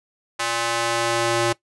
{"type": "tone with high-pass filter sweep", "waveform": "square", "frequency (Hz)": 116.8, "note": "A#2", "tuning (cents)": 4, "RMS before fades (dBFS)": -22, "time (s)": [0.39, 1.53], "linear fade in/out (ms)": 10, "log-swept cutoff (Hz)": [970, 340], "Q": 0.77, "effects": ["noise-tail reverb RT60 0.1 s tail -18 dB re dry", "resampled to 24000 Hz"]}